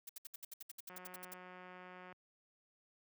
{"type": "noise bursts", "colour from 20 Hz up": "blue", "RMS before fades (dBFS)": -48, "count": 15, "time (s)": [0.07, 1.339], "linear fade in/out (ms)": 5, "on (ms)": 23, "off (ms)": 66}
{"type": "click train", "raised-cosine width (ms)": 0.5, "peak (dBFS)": -39, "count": 224, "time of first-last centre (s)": [0.9, 2.125], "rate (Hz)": 182}
{"effects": ["high-pass 100 Hz 12 dB/octave"]}